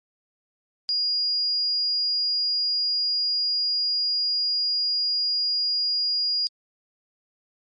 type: tone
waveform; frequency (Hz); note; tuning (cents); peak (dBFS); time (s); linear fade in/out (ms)
sine; 4860; D#8; -42; -21; 0.89-6.47; 0
effects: MP3 48 kbps